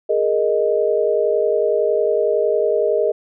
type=chord; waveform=sine; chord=Ab suspended second; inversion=none; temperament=equal; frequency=415.3 / 466.2 / 622.3 Hz; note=Ab4 / Bb4 / Eb5; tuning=0 / 0 / 0 cents; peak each=-19 dBFS; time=0.09-3.12 s; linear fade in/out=10 ms; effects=none